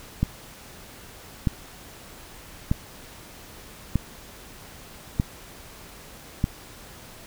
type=click train; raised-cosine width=5 ms; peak=-8 dBFS; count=6; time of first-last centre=0.23-6.441 s; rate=0.805 Hz; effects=pink hiss -45 dBFS RMS until 7.26 s